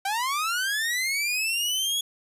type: linear sweep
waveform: sawtooth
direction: up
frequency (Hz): 762 to 3372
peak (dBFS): -21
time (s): 0.05-2.01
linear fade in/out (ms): 5
effects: resampled to 32000 Hz